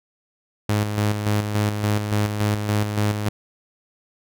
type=tone with tremolo; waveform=sawtooth; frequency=104.7 Hz; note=G#2; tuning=15 cents sharp; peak=-14 dBFS; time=0.69-3.29 s; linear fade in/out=5 ms; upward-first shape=square; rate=3.5 Hz; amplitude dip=50%; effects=none